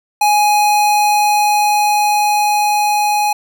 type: tone with level ramp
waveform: square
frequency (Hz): 834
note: G#5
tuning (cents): +7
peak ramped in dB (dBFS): -10 to -13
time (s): 0.21-3.33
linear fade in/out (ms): 5
effects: none